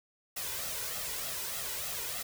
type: noise with flanger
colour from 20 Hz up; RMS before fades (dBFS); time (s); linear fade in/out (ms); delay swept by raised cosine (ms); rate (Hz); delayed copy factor
white; -37; 0.36-2.23; 10; 1.5 to 2.06; 3.3; +0.65
effects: none